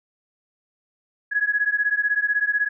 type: beating tone pair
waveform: sine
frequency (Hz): 1668 / 1684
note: G#6 / G#6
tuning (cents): +7 / +24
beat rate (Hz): 16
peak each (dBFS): -22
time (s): 1.31-2.69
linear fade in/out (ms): 20
effects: none